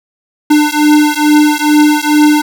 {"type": "beating tone pair", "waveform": "square", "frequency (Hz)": [298.5, 300.8], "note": ["D4", "D4"], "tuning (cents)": [28, 42], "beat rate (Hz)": 2.3, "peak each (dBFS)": -10, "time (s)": [0.5, 2.42], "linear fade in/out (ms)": 10, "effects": []}